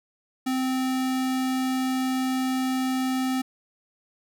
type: tone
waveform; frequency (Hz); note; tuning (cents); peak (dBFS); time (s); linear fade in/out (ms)
square; 259.5; C4; -14; -24; 0.46-3.42; 10
effects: none